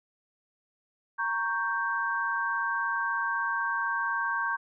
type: chord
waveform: sine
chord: G diminished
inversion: first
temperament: equal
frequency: 932.3 / 1108.7 / 1568 Hz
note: Bb5 / Db6 / G6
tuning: 0 / 0 / 0 cents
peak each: -33 / -32 / -29 dBFS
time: 1.18-4.57 s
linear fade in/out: 20 ms
effects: none